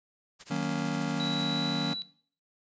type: noise with tremolo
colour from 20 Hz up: white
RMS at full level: -44 dBFS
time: 0.39-1.44 s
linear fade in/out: 20 ms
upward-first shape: sine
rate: 13 Hz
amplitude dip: 100%
type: chord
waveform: square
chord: D# minor seventh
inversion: none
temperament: just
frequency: 155.56 / 186.68 / 233.3 / 280 Hz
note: D#3 / F#3 / A#3 / C#4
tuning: 0 / +16 / +2 / +18 cents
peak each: -35 dBFS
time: 0.5-1.94 s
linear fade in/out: 10 ms
type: tone with pitch glide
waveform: sine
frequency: 3917 to 3940 Hz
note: B7 to B7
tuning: -15 to -5 cents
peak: -32 dBFS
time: 1.2-2.02 s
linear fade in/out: 0 ms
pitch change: +10 cents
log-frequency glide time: 1.48-1.68 s
effects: noise-tail reverb RT60 0.5 s tail -18 dB re dry + resampled to 16000 Hz